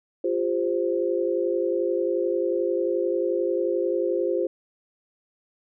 sine chord, F suspended second, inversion none, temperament equal with one note detuned, 349.2 / 400.5 / 523.3 Hz, F4 / G4 / C5, 0 / +37 / 0 cents, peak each -25 / -27 / -26 dBFS, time 0.24-4.47 s, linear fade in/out 5 ms, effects none

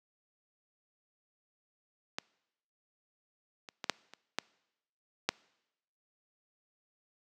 clicks, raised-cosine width 0.2 ms, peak -17 / -28 / -19 / -9 / -30 / -13 / -9 dBFS, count 7, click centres 2.185 / 3.688 / 3.842 / 3.897 / 4.136 / 4.386 / 5.29 s, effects noise-tail reverb RT60 0.9 s tail -24 dB re dry + high-pass 200 Hz 12 dB/octave

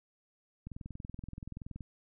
click train, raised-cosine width 5 ms, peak -30 dBFS, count 25, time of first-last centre 0.67-1.807 s, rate 21.1 Hz, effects none

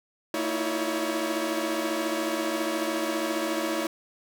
sawtooth tone cluster, 227.5 / 319.8 / 334.3 / 352.8 / 563 Hz, A#3 / D#4 / E4 / F4 / C#5, -42 / +48 / +24 / +18 / +27 cents, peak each -33 / -26 / -30 / -33 / -28 dBFS, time 0.34-3.87 s, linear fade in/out 2 ms, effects none

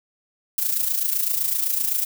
violet noise with amplitude modulation, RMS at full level -20 dBFS, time 0.58-2.05 s, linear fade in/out 2 ms, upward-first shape sine, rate 27.8 Hz, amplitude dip 65%, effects none

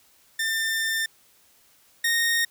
sawtooth tone pair in turn, 1795 / 1852.9 Hz, A6 / A#6, +34 / -11 cents, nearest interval minor second, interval 55 cents, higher second, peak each -20 / -17 dBFS, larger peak second, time 0.39-1.06 / 2.04-2.45 s, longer first, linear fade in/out 5 ms, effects white hiss -59 dBFS RMS until 2.5 s

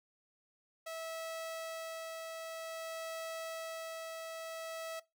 sawtooth tone with tremolo, 651 Hz, E5, 22 cents flat, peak -36 dBFS, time 0.86-5 s, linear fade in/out 10 ms, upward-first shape sine, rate 0.52 Hz, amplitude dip 25%, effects noise-tail reverb RT60 0.2 s tail -18 dB re dry

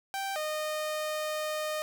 sawtooth tone pair in turn, 782 / 614.3 Hz, G5 / D#5, -4 / -22 cents, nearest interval major third, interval 418 cents, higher first, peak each -28 / -27 dBFS, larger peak second, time 0.14-0.36 / 0.36-1.82 s, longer second, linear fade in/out 0 ms, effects none

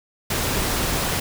pink noise, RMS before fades -23 dBFS, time 0.3-1.2 s, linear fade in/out 5 ms, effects none

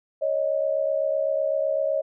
sine tone pair together, 554.4 / 622.3 Hz, C#5 / D#5, 0 / 0 cents, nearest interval major second, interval 200 cents, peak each -24 dBFS, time 0.21-2.02 s, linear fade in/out 20 ms, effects none

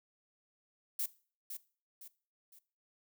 violet noise with echo, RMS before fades -35 dBFS, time 0.99-1.06 s, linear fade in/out 5 ms, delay 510 ms, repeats 3, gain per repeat -8 dB, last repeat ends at 2.59 s, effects noise-tail reverb RT60 0.4 s tail -19 dB re dry

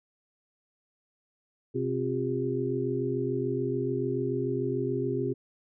sine tone cluster, 128.8 / 264.5 / 356.8 / 403.7 Hz, C3 / C4 / F4 / G#4, -27 / +19 / +37 / -49 cents, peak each -33 / -33 / -32 / -31 dBFS, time 1.74-5.34 s, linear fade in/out 20 ms, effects none

